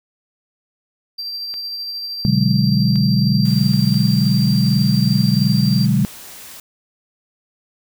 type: tone with tremolo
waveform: triangle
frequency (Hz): 4708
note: D8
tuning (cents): +3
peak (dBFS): -22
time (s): 1.18-5.86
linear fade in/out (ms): 10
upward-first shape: triangle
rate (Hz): 13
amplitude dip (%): 30
type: clicks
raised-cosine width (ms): 0.2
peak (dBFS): -19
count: 4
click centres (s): 1.54 / 2.958 / 3.736 / 3.943
type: chord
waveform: sine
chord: G# half-diminished seventh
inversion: first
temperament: equal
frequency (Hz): 123.47 / 146.83 / 185 / 207.7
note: B2 / D3 / F#3 / G#3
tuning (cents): 0 / 0 / 0 / 0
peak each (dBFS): -18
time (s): 2.25-6.05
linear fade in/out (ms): 0
type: noise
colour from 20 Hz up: white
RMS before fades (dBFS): -37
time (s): 3.45-6.6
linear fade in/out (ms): 2
effects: none